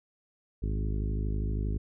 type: harmonic tone with a mistuned harmonic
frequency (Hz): 52.5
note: G#1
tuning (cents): +19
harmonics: 1 / 2 / 3 / 4 / 5 / 6 / 7 / 8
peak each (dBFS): -29 / -35 / -39 / -41 / -43 / -45 / -46 / -47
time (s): 0.62-1.78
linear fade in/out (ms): 10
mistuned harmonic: 1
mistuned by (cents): +94
effects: none